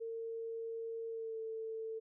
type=tone with pitch glide; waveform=sine; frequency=455 to 445.4 Hz; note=A#4 to A4; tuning=-42 to +21 cents; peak=-39 dBFS; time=0-2 s; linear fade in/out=20 ms; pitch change=-37 cents; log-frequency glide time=1.09-1.38 s; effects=none